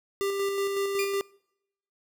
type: tone with tremolo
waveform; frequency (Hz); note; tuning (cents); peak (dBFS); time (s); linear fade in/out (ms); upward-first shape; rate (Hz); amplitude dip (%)
square; 396.2; G4; +18; -26; 0.21-1.21; 0; square; 5.4; 30
type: tone with exponential decay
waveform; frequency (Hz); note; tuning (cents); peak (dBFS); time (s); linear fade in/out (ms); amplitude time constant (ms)
sawtooth; 2414; D7; +47; -24; 0.99-1.31; 1; 68
effects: noise-tail reverb RT60 0.8 s tail -26 dB re dry